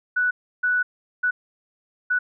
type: tone bursts at uneven times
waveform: sine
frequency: 1480 Hz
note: F#6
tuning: in tune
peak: -18 dBFS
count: 4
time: 0.16-0.31 / 0.63-0.83 / 1.23-1.31 / 2.1-2.19 s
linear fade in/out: 10 ms
effects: none